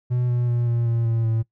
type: tone with pitch steps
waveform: triangle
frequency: 123.47 / 121.63 / 119.82 / 118.03 / 116.27 / 114.54 / 112.83 Hz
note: B2 / B2 / A#2 / A#2 / A#2 / A#2 / A2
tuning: 0 / -26 / +48 / +22 / -4 / -30 / +44 cents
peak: -17 dBFS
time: 0.1-1.43 s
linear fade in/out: 20 ms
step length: 190 ms
effects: noise-tail reverb RT60 0.1 s tail -20 dB re dry